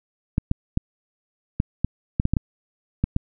clicks, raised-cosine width 5 ms, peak -7 dBFS, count 11, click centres 0.381 / 0.514 / 0.774 / 1.601 / 1.846 / 2.199 / 2.254 / 2.336 / 2.368 / 3.04 / 3.164 s, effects none

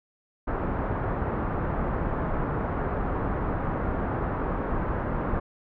pink low-pass noise, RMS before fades -28 dBFS, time 0.47-5.4 s, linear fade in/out 10 ms, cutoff 1400 Hz, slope 24 dB/octave, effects none

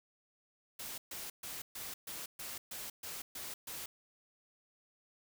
white noise bursts, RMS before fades -44 dBFS, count 10, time 0.79-3.86 s, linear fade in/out 5 ms, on 190 ms, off 130 ms, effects none

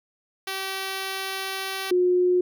5% pulse / sine tone pair in turn, 384.7 / 360.3 Hz, G4 / F#4, -33 / -46 cents, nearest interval minor second, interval 113 cents, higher first, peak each -17 dBFS, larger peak neither, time 0.47-1.91 / 1.91-2.41 s, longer first, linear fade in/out 5 ms, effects none

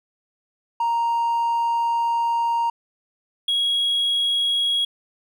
triangle tone pair in turn, 932.3 / 3312 Hz, A#5 / G#7, 0 / -5 cents, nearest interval octave + minor seventh, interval 2195 cents, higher second, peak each -16 dBFS, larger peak neither, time 0.8-2.7 / 3.48-4.85 s, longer first, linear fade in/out 5 ms, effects tanh soft clip ceiling -13 dBFS

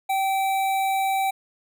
square tone with notch filter, 774 Hz, G5, 22 cents flat, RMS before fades -23 dBFS, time 0.09-1.31 s, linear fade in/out 10 ms, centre 5500 Hz, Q 1.5, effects none

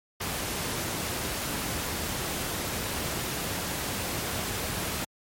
pink noise, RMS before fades -31 dBFS, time 0.2-5.05 s, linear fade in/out 10 ms, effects high-pass 60 Hz 12 dB/octave + MP3 64 kbps

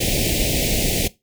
pink band-stop noise, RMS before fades -20 dBFS, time 0-1.08 s, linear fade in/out 10 ms, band 700 to 2100 Hz, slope 48 dB/octave, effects noise-tail reverb RT60 0.2 s tail -18 dB re dry

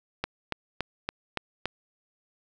click train, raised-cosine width 0.3 ms, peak -12 dBFS, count 6, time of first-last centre 0.24-1.656 s, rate 3.53 Hz, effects none

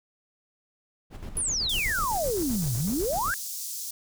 brown noise with tremolo, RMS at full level -35 dBFS, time 1.1-3.34 s, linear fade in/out 50 ms, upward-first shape square, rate 7.9 Hz, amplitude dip 55%
sine exponential two-way sweep, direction down then up, 10650 to 110 to 1691 Hz, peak -25 dBFS, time 1.37-3.34 s, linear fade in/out 0 ms, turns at 2.75 s
pink high-pass noise, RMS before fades -35 dBFS, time 1.69-3.91 s, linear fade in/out 5 ms, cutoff 5400 Hz, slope 24 dB/octave
effects none

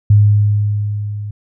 sine tone with level ramp, 103.83 Hz, G#2, in tune, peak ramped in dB -4 to -22 dBFS, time 0.1-1.31 s, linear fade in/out 5 ms, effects none

